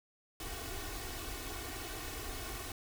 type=noise with comb filter; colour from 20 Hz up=pink; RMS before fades=-42 dBFS; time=0.4-2.72 s; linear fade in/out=2 ms; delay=2.7 ms; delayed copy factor=+1; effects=none